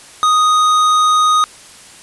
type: tone with tanh clipping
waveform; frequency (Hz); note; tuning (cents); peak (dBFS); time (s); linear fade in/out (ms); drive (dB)
sine; 1244.5; D#6; 0; -11; 0.23-1.44; 0; 14
effects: white hiss -39 dBFS RMS until 2.02 s + resampled to 24000 Hz